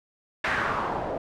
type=noise with low-pass filter sweep; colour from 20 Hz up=white; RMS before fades=-28 dBFS; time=0.44-1.18 s; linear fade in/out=5 ms; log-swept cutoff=1900 to 590 Hz; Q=2.4; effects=none